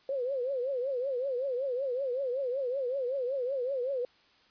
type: tone with vibrato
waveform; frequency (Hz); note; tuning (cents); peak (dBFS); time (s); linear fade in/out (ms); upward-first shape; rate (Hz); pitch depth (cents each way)
sine; 520; C5; -11; -29; 0.09-4.05; 2; triangle; 5.3; 160
effects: white hiss -63 dBFS RMS until 4.5 s + resampled to 11025 Hz